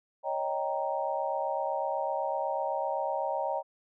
sine chord, Eb dominant seventh, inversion third, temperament equal, 554.4 / 622.3 / 784 / 932.3 Hz, Db5 / Eb5 / G5 / Bb5, 0 / 0 / 0 / 0 cents, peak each -34 dBFS, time 0.23-3.63 s, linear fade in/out 50 ms, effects none

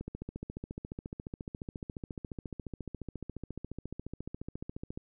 click train, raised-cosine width 3 ms, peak -26 dBFS, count 72, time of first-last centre 0.01-4.975 s, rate 14.3 Hz, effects none

